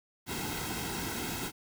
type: noise with comb filter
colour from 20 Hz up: pink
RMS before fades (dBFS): -36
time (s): 0.26-1.52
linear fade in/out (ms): 50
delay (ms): 1.7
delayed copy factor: -0.7
effects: none